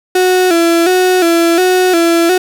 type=tone with vibrato; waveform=35% pulse; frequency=351.5 Hz; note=F4; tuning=11 cents sharp; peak=-6 dBFS; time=0.15-2.38 s; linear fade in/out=5 ms; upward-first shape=square; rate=1.4 Hz; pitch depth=78 cents each way; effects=7-bit